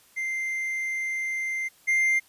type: tone pair in turn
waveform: triangle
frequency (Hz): 2089 / 2099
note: C7 / C7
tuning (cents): -3 / +5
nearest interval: unison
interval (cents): 8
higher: second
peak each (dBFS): -25 / -18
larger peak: second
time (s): 0.16-1.69 / 1.87-2.2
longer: first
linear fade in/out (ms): 20
effects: white hiss -58 dBFS RMS until 2.28 s + resampled to 32000 Hz